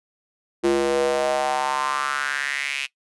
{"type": "tone with high-pass filter sweep", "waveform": "square", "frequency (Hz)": 69.3, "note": "C#2", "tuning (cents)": 0, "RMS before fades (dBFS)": -23, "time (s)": [0.63, 2.87], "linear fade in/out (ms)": 20, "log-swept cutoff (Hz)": [340, 2600], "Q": 4.5, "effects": ["noise-tail reverb RT60 0.1 s tail -18 dB re dry", "resampled to 24000 Hz"]}